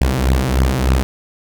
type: beating tone pair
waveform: sawtooth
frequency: 63.2 / 66.5 Hz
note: B1 / C2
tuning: +41 / +29 cents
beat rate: 3.3 Hz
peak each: -12 dBFS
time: 0.01-1.03 s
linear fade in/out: 0 ms
effects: none